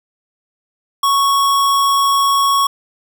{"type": "tone", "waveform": "square", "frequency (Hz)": 1108.7, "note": "C#6", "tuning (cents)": 0, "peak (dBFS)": -12, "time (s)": [1.03, 2.67], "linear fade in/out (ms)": 5, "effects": []}